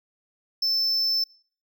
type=tone; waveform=triangle; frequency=5290 Hz; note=E8; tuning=5 cents sharp; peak=-20 dBFS; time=0.62-1.24 s; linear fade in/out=5 ms; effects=noise-tail reverb RT60 0.5 s tail -25 dB re dry